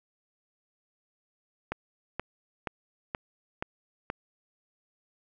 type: click train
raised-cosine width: 0.5 ms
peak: -16 dBFS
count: 6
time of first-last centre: 1.72-4.101 s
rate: 2.1 Hz
effects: none